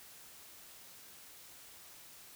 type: silence
effects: white hiss -55 dBFS RMS until 2.35 s